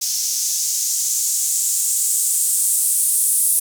violet noise with band-pass filter sweep, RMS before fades -19 dBFS, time 0.01-3.6 s, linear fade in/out 10 ms, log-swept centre 5700 to 9700 Hz, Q 3, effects none

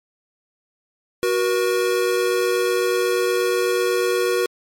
square tone pair together, 370 / 478.2 Hz, F#4 / A#4, 0 / +44 cents, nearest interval major third, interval 444 cents, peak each -21 dBFS, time 1.23-4.46 s, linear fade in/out 0 ms, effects MP3 64 kbps

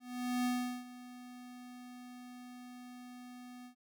square tone with ADSR envelope, 247.7 Hz, B3, 5 cents sharp, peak -31 dBFS, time 0-3.75 s, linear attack 450 ms, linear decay 390 ms, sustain -18 dB, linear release 96 ms, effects none

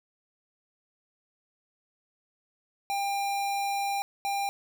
square tone bursts at uneven times, 798 Hz, G5, 31 cents sharp, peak -28 dBFS, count 2, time 2.9-4.02 / 4.25-4.49 s, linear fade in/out 0 ms, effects none

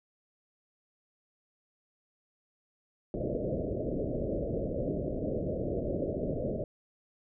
white low-pass noise, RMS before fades -33 dBFS, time 3.14-6.64 s, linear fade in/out 2 ms, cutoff 630 Hz, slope 96 dB/octave, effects none

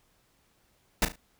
pink noise with echo, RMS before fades -23 dBFS, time 1.02-1.05 s, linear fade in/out 2 ms, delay 36 ms, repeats 3, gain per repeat -10 dB, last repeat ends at 1.158 s, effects pink hiss -68 dBFS RMS until 1.39 s

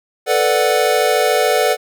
square chord, B minor seventh, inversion third, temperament equal, 440 / 493.9 / 587.3 / 740 Hz, A4 / B4 / D5 / F#5, 0 / 0 / 0 / 0 cents, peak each -19 dBFS, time 0.26-1.77 s, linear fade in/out 50 ms, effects none

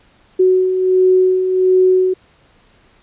sine beating tone pair, 370 / 371.4 Hz, F#4 / F#4, 0 / +7 cents, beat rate 1.4 Hz, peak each -19 / -10 dBFS, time 0.39-2.14 s, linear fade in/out 10 ms, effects pink hiss -52 dBFS RMS until 3.02 s + resampled to 8000 Hz

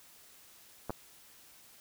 clicks, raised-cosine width 1 ms, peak -22 dBFS, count 2, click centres 0.896 / 0.905 s, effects white hiss -58 dBFS RMS until 1.8 s

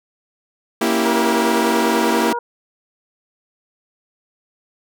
sawtooth chord, A# diminished seventh, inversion none, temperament equal, 233.1 / 277.2 / 329.6 / 392 Hz, A#3 / C#4 / E4 / G4, 0 / 0 / 0 / 0 cents, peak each -16 / -22 / -16 / -18 dBFS, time 0.81-2.33 s, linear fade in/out 5 ms
harmonic tone, 476.4 Hz, A#4, 38 cents sharp, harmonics 1 / 2 / 3, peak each -26 / -22 / -31 dBFS, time 1.05-2.39 s, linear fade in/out 5 ms
effects none

